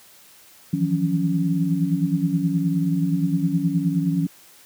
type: tone cluster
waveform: sine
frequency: 160.7 / 169.9 / 179.8 / 279.2 Hz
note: E3 / F3 / F#3 / C#4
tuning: -44 / -47 / -49 / +13 cents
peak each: -24 dBFS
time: 0.73-4.27 s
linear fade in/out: 5 ms
effects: white hiss -50 dBFS RMS until 4.65 s + high-pass 80 Hz 12 dB/octave